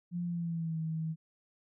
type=tone with pitch glide; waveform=sine; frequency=174.61 to 160.12 Hz; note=F3 to D#3; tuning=0 to +50 cents; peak=-32 dBFS; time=0.11-1.16 s; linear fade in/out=50 ms; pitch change=-150 cents; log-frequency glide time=0.24-0.79 s; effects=none